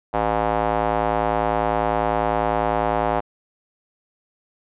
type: tone with band-pass filter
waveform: square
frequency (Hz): 55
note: A1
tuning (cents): 0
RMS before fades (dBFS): -21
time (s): 0.13-3.21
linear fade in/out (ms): 20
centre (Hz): 770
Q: 2.2
effects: resampled to 8000 Hz